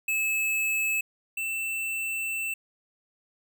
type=tone pair in turn; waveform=square; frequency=2600 / 2670 Hz; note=E7 / E7; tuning=-24 / +22 cents; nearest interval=unison; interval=46 cents; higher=second; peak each=-25 / -29 dBFS; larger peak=first; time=0.08-1.01 / 1.37-2.54 s; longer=second; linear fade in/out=5 ms; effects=none